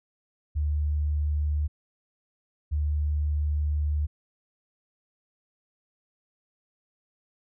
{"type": "tone pair in turn", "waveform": "sine", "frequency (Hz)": [74.5, 74.5], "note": ["D2", "D2"], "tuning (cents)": [25, 25], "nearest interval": "unison", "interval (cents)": 0, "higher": "neither", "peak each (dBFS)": -23, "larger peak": "neither", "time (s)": [[0.55, 1.68], [2.71, 4.07]], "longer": "second", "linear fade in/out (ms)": 20, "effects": []}